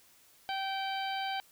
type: harmonic tone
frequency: 776 Hz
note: G5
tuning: 18 cents flat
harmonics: 1 / 2 / 3 / 4 / 5 / 6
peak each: -34 / -41 / -43 / -41 / -47 / -47 dBFS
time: 0.49-1.4 s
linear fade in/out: 0 ms
effects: white hiss -62 dBFS RMS until 1.51 s